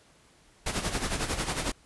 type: noise with tremolo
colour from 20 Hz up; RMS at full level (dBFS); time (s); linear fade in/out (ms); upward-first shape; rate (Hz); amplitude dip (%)
pink; -28; 0.66-1.72; 5; sine; 11; 65
effects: pink hiss -60 dBFS RMS until 1.85 s + resampled to 24000 Hz